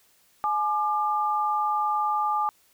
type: tone pair together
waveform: sine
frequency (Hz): 846 / 1196.4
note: G#5 / D6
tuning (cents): +32 / +32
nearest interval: tritone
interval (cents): 600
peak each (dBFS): -25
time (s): 0.44-2.49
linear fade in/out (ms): 0
effects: white hiss -62 dBFS RMS until 2.73 s